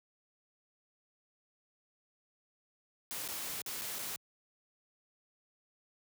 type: noise with dropouts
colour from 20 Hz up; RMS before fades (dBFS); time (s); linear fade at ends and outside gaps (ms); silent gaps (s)
white; -40; 3.11-4.16; 0; 3.278-3.287 / 3.617-3.662 / 3.813-3.818 / 3.986-3.99
effects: high-pass 80 Hz 12 dB/octave